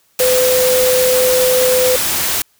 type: tone in noise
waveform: sine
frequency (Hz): 507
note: B4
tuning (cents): +45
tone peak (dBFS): -11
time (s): 0.2-1.96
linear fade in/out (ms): 2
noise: white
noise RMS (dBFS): -17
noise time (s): 0.19-2.42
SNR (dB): +3
effects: white hiss -57 dBFS RMS until 2.59 s